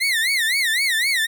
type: tone with vibrato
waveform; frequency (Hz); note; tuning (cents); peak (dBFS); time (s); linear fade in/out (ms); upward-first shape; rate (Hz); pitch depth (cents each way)
30% pulse; 1986; B6; +9; -15; 0-1.27; 20; sine; 3.9; 210
effects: none